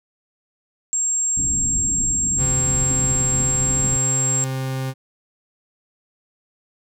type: tone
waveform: sine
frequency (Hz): 7520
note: A#8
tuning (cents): +14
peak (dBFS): -18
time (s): 0.93-4.44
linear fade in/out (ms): 0
type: low-pass noise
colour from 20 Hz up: pink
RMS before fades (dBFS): -28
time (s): 1.37-3.97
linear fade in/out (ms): 5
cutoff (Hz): 310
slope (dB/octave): 48
type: tone with pitch glide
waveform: 40% pulse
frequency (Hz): 130 to 131.97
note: C3 to C3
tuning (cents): -11 to +15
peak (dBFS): -22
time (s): 2.37-4.94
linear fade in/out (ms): 50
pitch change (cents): +26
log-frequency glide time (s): 3.56-3.99
effects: none